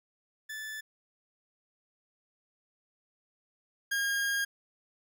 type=tone pair in turn; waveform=40% pulse; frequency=1746 / 1623.4 Hz; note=A6 / G#6; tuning=-14 / -40 cents; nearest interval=minor second; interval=126 cents; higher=first; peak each=-37 / -27 dBFS; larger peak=second; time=0.49-0.81 / 3.91-4.45 s; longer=second; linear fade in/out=10 ms; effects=none